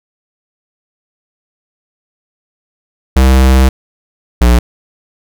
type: tone pair in turn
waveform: square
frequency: 65.41 / 59.86 Hz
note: C2 / A#1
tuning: 0 / +47 cents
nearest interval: major second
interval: 153 cents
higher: first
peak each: -5 dBFS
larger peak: neither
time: 3.16-3.69 / 4.41-4.59 s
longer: first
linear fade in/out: 5 ms
effects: none